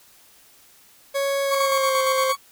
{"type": "tone with pitch glide", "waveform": "40% pulse", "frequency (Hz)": [554.4, 525.4], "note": ["C#5", "C5"], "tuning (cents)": [0, 7], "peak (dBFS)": -20, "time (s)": [1.14, 2.33], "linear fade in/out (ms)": 20, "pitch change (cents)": -93, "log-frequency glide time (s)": [1.43, 1.98]}
{"type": "tone with tremolo", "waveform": "40% pulse", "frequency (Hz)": 1118, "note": "C#6", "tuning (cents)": 14, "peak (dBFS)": -19, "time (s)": [1.49, 2.37], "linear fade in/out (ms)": 50, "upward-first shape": "square", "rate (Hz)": 8.7, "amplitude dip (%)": 45}
{"effects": ["white hiss -53 dBFS RMS until 2.51 s"]}